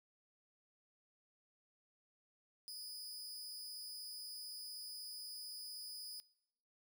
sawtooth tone with amplitude modulation, 4978 Hz, D#8, in tune, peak -40 dBFS, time 2.68-6.2 s, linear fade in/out 0 ms, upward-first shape sine, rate 237 Hz, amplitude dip 80%, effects noise-tail reverb RT60 0.8 s tail -21 dB re dry

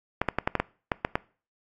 clicks, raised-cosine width 0.5 ms, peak -8 dBFS, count 9, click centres 0.216 / 0.287 / 0.386 / 0.475 / 0.553 / 0.6 / 0.918 / 1.049 / 1.155 s, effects noise-tail reverb RT60 0.4 s tail -22 dB re dry + AAC 48 kbps

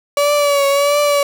35% pulse tone with vibrato, 571 Hz, D5, 49 cents flat, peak -10 dBFS, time 0.17-1.23 s, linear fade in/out 2 ms, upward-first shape triangle, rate 1.5 Hz, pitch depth 50 cents each way, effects none

